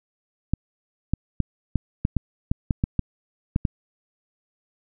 clicks, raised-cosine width 5 ms, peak -8 dBFS, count 12, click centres 0.536 / 1.136 / 1.403 / 1.757 / 2.051 / 2.167 / 2.515 / 2.708 / 2.839 / 2.993 / 3.561 / 3.652 s, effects none

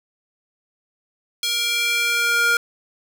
square tone with high-pass filter sweep, 470.7 Hz, A#4, 17 cents sharp, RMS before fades -20 dBFS, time 1.43-2.57 s, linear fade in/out 2 ms, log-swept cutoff 3500 to 1300 Hz, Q 2.1, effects none

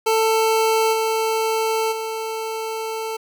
25% pulse tone with level steps, 444.1 Hz, A4, 16 cents sharp, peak -12 / -15 / -21 dBFS, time 0.06-3.17 s, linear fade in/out 10 ms, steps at 0.92 / 1.91 s, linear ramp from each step 20 ms, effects none

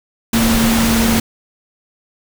sine tone in noise, 227.8 Hz, A#3, 40 cents flat, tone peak -13 dBFS, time 0.33-1.2 s, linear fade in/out 5 ms, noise pink, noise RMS -17 dBFS, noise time 0.33-1.2 s, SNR +1 dB, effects none

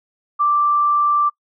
sine tone, 1174.7 Hz, D6, in tune, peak -13 dBFS, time 0.39-1.3 s, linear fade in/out 20 ms, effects noise-tail reverb RT60 0.1 s tail -26 dB re dry

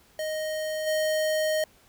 square tone with level steps, 622.3 Hz, D#5, in tune, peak -29 / -24 dBFS, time 0.19-1.64 s, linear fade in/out 2 ms, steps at 0.86 s, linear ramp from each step 20 ms, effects pink hiss -59 dBFS RMS until 1.88 s

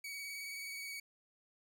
sawtooth tone with vibrato, 2255 Hz, C#7, 29 cents sharp, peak -39 dBFS, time 0.04-1 s, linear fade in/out 5 ms, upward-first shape sine, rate 19 Hz, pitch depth 26 cents each way, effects none

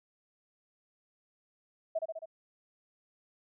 sine tone with echo, 647 Hz, E5, 32 cents flat, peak -28 dBFS, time 1.95-1.99 s, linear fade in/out 10 ms, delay 67 ms, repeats 4, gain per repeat -3 dB, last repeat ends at 2.258 s, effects none

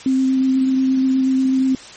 sine tone with vibrato, 262.9 Hz, C4, 8 cents sharp, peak -13 dBFS, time 0.06-1.75 s, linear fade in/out 2 ms, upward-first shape triangle, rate 8.3 Hz, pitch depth 13 cents each way, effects white hiss -38 dBFS RMS until 1.96 s + MP3 32 kbps

